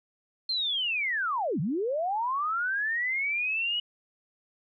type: linear two-way sweep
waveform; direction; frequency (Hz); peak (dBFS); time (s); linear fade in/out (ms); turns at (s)
sine; down then up; 4234 to 133.7 to 2942; -26; 0.49-3.8; 5; 1.6
effects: none